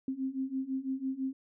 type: beating tone pair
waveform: sine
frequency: 261.6 / 267.6 Hz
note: C4 / C4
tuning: 0 / +39 cents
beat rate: 6 Hz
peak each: -36 / -34 dBFS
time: 0.08-1.33 s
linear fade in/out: 2 ms
effects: none